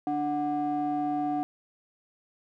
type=ring-modulated tone; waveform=triangle; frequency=221.2 Hz; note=A3; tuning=9 cents sharp; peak=-21 dBFS; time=0.07-1.43 s; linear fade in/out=0 ms; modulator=516 Hz; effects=none